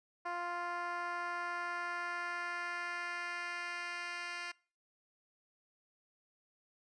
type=tone with band-pass filter sweep; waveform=10% pulse; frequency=349.2 Hz; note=F4; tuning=in tune; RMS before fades=-40 dBFS; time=0.25-4.52 s; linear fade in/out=10 ms; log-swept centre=910 to 2900 Hz; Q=1.2; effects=noise-tail reverb RT60 0.4 s tail -24 dB re dry + resampled to 22050 Hz